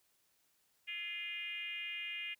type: tone with frequency modulation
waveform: sine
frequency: 2457 Hz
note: D#7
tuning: 22 cents flat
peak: -39 dBFS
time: 0.87-2.35 s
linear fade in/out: 20 ms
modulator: 376 Hz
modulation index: 1.3
effects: white hiss -75 dBFS RMS until 2.39 s